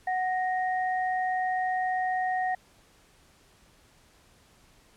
sine tone pair together, 740.8 / 1864.7 Hz, F#5 / A#6, +2 / 0 cents, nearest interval octave + major third, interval 1598 cents, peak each -26 / -33 dBFS, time 0.07-2.55 s, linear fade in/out 5 ms, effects pink hiss -60 dBFS RMS until 4.96 s + low-pass 11000 Hz 12 dB/octave

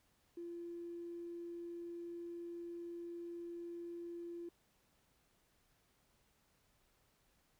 triangle tone, 343 Hz, F4, 31 cents flat, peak -40 dBFS, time 0.37-4.49 s, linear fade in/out 5 ms, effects tanh soft clip ceiling -42 dBFS + pink hiss -75 dBFS RMS until 7.59 s

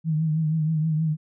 sine tone with vibrato, 157.3 Hz, D#3, 19 cents sharp, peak -20 dBFS, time 0.04-1.17 s, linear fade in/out 50 ms, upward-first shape triangle, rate 6.3 Hz, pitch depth 63 cents each way, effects none

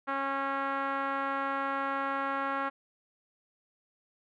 5% pulse tone with low-pass filter, 273.9 Hz, C#4, 21 cents flat, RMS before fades -32 dBFS, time 0.07-2.7 s, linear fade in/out 20 ms, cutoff 1300 Hz, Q 1.9, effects none

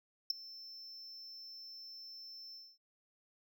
triangle tone with ADSR envelope, 5330 Hz, E8, 18 cents sharp, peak -25 dBFS, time 0.3-2.78 s, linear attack 4 ms, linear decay 10 ms, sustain -22 dB, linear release 240 ms, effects none

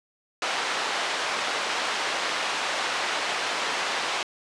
pink band-pass noise, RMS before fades -28 dBFS, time 0.42-4.23 s, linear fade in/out 2 ms, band 690 to 4500 Hz, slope 12 dB/octave, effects resampled to 22050 Hz

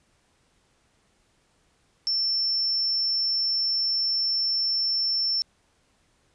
sine tone, 5380 Hz, E8, 34 cents sharp, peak -22 dBFS, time 2.07-5.42 s, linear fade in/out 0 ms, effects pink hiss -66 dBFS RMS until 6.34 s + resampled to 22050 Hz

